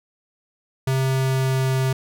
square tone with pitch glide, 132.5 to 131.66 Hz, C3 to C3, +22 to +11 cents, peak -19 dBFS, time 0.87-1.93 s, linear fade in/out 5 ms, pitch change -11 cents, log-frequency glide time 1.09-1.79 s, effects none

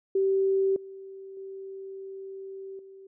sine tone with level steps, 387 Hz, G4, 22 cents flat, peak -21 / -40 / -37 / -45 dBFS, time 0.15-3.07 s, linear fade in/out 5 ms, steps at 0.76 / 1.37 / 2.79 s, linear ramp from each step 2 ms, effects none

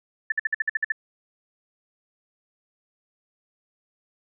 sine tone bursts, 1760 Hz, A6, in tune, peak -19 dBFS, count 9, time 0.3-0.921 s, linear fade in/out 5 ms, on 21 ms, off 54 ms, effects none

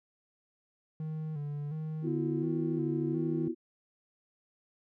triangle tone with vibrato, 151 Hz, D3, 48 cents sharp, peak -32 dBFS, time 1-3.48 s, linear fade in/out 2 ms, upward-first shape square, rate 1.4 Hz, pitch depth 61 cents each way
sine chord, B suspended fourth, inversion none, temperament equal with one note detuned, 246.9 / 329.6 / 362.6 Hz, B3 / E4 / F#4, 0 / 0 / -35 cents, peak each -36 / -32 / -37 dBFS, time 2.02-3.55 s, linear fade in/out 50 ms
effects none

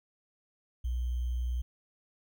sine tone with sample-and-hold, 61.1 Hz, B1, 18 cents flat, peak -29 dBFS, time 0.84-1.62 s, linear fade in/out 10 ms, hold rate 3150 Hz, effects none

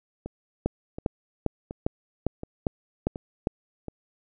two click trains, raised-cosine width 2 ms, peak -21 / -10 dBFS, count 6 / 8, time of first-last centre 0.26-3.883 / 0.66-3.471 s, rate 1.38 / 2.49 Hz, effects none

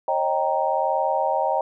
sine chord, Eb dominant seventh, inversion third, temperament equal with one note detuned, 541.1 / 622.3 / 784 / 932.3 Hz, Db5 / Eb5 / G5 / Bb5, -42 / 0 / 0 / 0 cents, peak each -26 / -25 / -24 / -25 dBFS, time 0.08-1.61 s, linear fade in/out 2 ms, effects none

